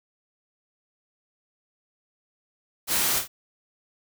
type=noise with echo; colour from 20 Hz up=white; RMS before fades=-24 dBFS; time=2.87-3.23 s; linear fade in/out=50 ms; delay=50 ms; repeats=1; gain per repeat=-10 dB; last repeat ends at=3.28 s; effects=none